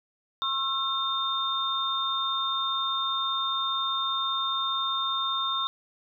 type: tone cluster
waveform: sine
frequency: 1079 / 1337 / 3635 Hz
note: C#6 / E6 / A#7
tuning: -47 / +24 / -44 cents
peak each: -30 / -33 / -28 dBFS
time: 0.42-5.67 s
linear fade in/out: 0 ms
effects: none